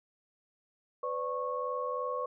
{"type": "tone cluster", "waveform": "sine", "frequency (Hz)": [503, 586, 1099], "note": ["B4", "D5", "C#6"], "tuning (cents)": [32, -4, -15], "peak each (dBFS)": [-35, -39, -35], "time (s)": [1.03, 2.26], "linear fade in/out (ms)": 5, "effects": []}